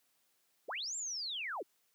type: linear two-way sweep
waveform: sine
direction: up then down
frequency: 261.6 to 7520 to 261.6 Hz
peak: -37 dBFS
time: 0.68-1.63 s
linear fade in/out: 10 ms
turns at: 0.96 s
effects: white hiss -75 dBFS RMS until 1.94 s + high-pass 150 Hz 12 dB/octave